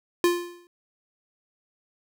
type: tone with exponential decay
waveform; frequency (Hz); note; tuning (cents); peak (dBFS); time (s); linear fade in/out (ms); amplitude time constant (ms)
square; 349.2; F4; 0; -16; 0.24-0.67; 1; 92
effects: none